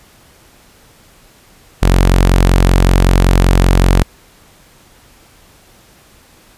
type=tone; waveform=sawtooth; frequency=45.26 Hz; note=F#1; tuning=37 cents flat; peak=-3 dBFS; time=1.82-4.03 s; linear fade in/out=10 ms; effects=pink hiss -46 dBFS RMS until 6.57 s + resampled to 32000 Hz